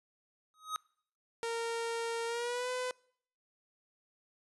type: tone with exponential growth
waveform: square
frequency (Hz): 1260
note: D#6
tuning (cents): +21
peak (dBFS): -31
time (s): 0.54-0.76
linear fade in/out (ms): 0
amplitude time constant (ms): 46
type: tone with pitch glide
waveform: sawtooth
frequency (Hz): 461.8 to 503.6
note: A#4 to B4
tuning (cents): -16 to +34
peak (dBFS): -30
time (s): 1.43-2.91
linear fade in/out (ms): 0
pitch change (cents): +150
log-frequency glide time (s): 2.26-2.7
effects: noise-tail reverb RT60 0.6 s tail -25 dB re dry + resampled to 24000 Hz